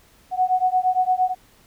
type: beating tone pair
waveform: sine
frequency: 735 / 743.7 Hz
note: F#5 / F#5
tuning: -12 / +9 cents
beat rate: 8.7 Hz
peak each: -20 dBFS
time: 0.31-1.35 s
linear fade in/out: 50 ms
effects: pink hiss -55 dBFS RMS until 1.66 s